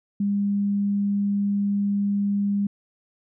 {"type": "tone", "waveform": "sine", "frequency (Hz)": 201.7, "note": "G3", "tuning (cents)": 50, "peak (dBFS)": -20, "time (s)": [0.2, 2.67], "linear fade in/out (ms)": 5, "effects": []}